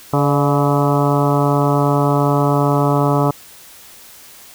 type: harmonic tone with a mistuned harmonic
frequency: 142.6 Hz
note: C#3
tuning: 49 cents sharp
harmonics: 1 / 2 / 3 / 4 / 5 / 6 / 7 / 8 / 9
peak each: -16 / -19 / -21 / -22 / -23 / -24 / -24 / -25 / -26 dBFS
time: 0.13-3.31 s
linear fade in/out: 5 ms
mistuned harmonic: 4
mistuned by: +52 cents
effects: white hiss -41 dBFS RMS until 4.54 s